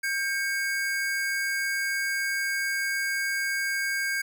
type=tone pair together; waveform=square; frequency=1593.1 / 2217 Hz; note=G6 / C#7; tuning=+28 / 0 cents; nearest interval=tritone; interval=572 cents; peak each=-28 / -32 dBFS; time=0.03-4.22 s; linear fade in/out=10 ms; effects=none